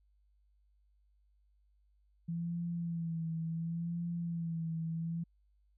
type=tone with vibrato; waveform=sine; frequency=166.9 Hz; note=E3; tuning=22 cents sharp; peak=-34 dBFS; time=2.28-5.24 s; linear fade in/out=10 ms; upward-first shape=sine; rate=0.7 Hz; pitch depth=45 cents each way; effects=added 50 Hz sine -67 dBFS peak until 5.77 s